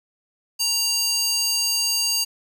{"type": "tone with high-pass filter", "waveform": "square", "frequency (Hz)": 932.3, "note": "A#5", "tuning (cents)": 0, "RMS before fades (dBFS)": -22, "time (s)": [0.59, 2.25], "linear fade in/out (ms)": 20, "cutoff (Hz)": 4800, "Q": 2.1, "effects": ["9-bit"]}